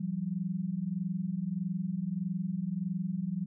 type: tone pair together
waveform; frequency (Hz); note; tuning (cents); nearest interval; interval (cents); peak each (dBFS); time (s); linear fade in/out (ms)
sine; 169.5 / 191.11; E3 / G3; +49 / -44; major second; 207; -34 / -33; 0-3.46; 10
effects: none